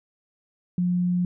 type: tone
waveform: sine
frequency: 178.2 Hz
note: F3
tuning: 35 cents sharp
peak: -20 dBFS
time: 0.78-1.25 s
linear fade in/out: 2 ms
effects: none